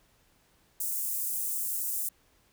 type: high-pass noise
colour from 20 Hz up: white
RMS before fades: -32 dBFS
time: 0.8-2.09 s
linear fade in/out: 5 ms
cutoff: 7900 Hz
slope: 24 dB/octave
effects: pink hiss -66 dBFS RMS until 2.52 s